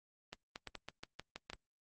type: clicks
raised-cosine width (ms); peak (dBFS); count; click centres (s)
0.2; -26; 10; 0.33 / 0.559 / 0.673 / 0.753 / 0.886 / 1.035 / 1.196 / 1.36 / 1.5 / 1.533
effects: Opus 32 kbps